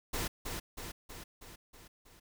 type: noise with echo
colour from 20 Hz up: pink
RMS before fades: -35 dBFS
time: 0.13-0.28 s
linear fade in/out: 10 ms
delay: 320 ms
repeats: 6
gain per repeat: -4 dB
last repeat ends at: 2.2 s
effects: none